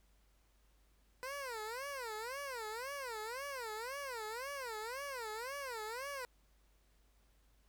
15% pulse tone with vibrato, 493.4 Hz, B4, 2 cents flat, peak -35 dBFS, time 1.23-6.25 s, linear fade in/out 0 ms, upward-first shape sine, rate 1.9 Hz, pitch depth 250 cents each way, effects added 50 Hz sine -68 dBFS peak until 7.68 s + pink hiss -75 dBFS RMS until 7.68 s

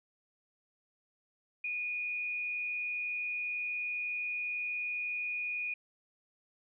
sine tone with frequency modulation, 2453 Hz, D#7, 25 cents flat, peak -33 dBFS, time 1.64-5.74 s, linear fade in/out 5 ms, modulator 102 Hz, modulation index 0.43, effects none

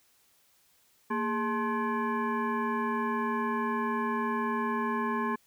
sine tone with frequency modulation, 413.2 Hz, G#4, 9 cents flat, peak -27 dBFS, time 1.1-5.36 s, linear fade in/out 10 ms, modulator 644 Hz, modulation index 1.7, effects white hiss -66 dBFS RMS until 5.46 s

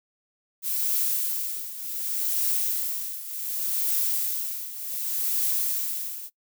violet noise with tremolo, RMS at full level -24 dBFS, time 0.62-6.3 s, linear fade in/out 50 ms, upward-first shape triangle, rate 0.67 Hz, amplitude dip 80%, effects noise-tail reverb RT60 0.1 s tail -21 dB re dry

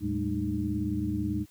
sine tone cluster, 81.1 / 111.4 / 197.7 / 216 / 305.5 Hz, E2 / A2 / G3 / A3 / D#4, -28 / +22 / +15 / -32 / -32 cents, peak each -35 / -34 / -34 / -36 / -31 dBFS, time 0-1.46 s, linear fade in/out 50 ms, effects white hiss -61 dBFS RMS until 1.5 s

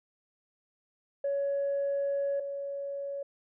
sine tone pair in turn, 560 / 560 Hz, C#5 / C#5, +18 / +18 cents, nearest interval unison, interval 0 cents, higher neither, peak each -26 / -33 dBFS, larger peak first, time 1.24-2.4 / 2.4-3.23 s, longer first, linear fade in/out 5 ms, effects tanh soft clip ceiling -24 dBFS

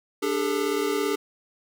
square chord, D suspended fourth, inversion none, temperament equal with one note detuned, 293.7 / 402.1 / 440 Hz, D4 / G4 / A4, 0 / +44 / 0 cents, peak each -30 / -27 / -29 dBFS, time 0.22-1.16 s, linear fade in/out 10 ms, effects none

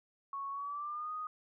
sine tone with pitch glide, 1107 to 1242.6 Hz, C#6 to D#6, -3 to -3 cents, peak -37 dBFS, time 0.33-1.27 s, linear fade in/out 2 ms, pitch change +200 cents, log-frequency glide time 0.51-1.12 s, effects none

